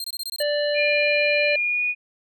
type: tone bursts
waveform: sawtooth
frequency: 4186 Hz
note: C8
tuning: in tune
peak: -25 dBFS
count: 7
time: 0-0.426 s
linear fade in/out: 2 ms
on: 42 ms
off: 22 ms
type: harmonic tone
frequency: 587.3 Hz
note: D5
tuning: in tune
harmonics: 1 / 3 / 5 / 7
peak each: -21 / -30 / -33 / -30 dBFS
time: 0.4-1.56 s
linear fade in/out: 5 ms
type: tone with pitch glide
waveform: sine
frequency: 2409 to 2460 Hz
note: D7 to D#7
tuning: +43 to -20 cents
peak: -20 dBFS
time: 0.74-1.95 s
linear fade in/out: 50 ms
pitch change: +37 cents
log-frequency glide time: 1.53-1.84 s
effects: none